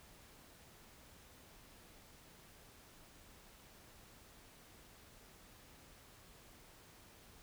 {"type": "silence", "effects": ["pink hiss -61 dBFS RMS until 7.42 s"]}